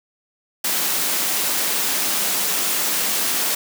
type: high-pass noise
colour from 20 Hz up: white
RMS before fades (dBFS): -21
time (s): 0.64-3.55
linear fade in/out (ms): 5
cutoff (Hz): 160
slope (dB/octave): 48
effects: none